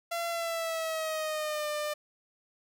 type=tone with pitch glide; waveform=sawtooth; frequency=680 to 598.9 Hz; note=F5 to D5; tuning=-46 to +34 cents; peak=-27 dBFS; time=0.11-1.94 s; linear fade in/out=10 ms; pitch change=-220 cents; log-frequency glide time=0.29-1.68 s; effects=none